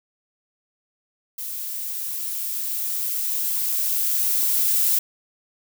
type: noise with level ramp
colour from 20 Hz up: violet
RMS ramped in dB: -31 to -19 dBFS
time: 1.38-4.99 s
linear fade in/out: 5 ms
effects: none